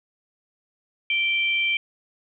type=tone pair together; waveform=sine; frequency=2346 / 3132 Hz; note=D7 / G7; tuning=-2 / -2 cents; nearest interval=perfect fourth; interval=500 cents; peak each=-21 / -26 dBFS; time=1.1-1.77 s; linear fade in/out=2 ms; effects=none